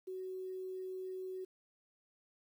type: tone with quantisation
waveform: sine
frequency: 373.7 Hz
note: F#4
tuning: 17 cents sharp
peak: -40 dBFS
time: 0.07-1.45 s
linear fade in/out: 10 ms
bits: 11
effects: none